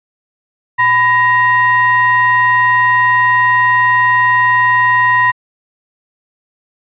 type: ring-modulated tone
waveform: triangle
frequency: 440 Hz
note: A4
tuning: in tune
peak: -3 dBFS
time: 0.78-5.32 s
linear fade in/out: 20 ms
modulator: 1440 Hz
effects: resampled to 8000 Hz